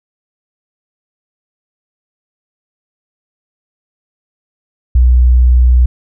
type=tone; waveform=sine; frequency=61.74 Hz; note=B1; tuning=in tune; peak=-4 dBFS; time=4.95-5.86 s; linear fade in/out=5 ms; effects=none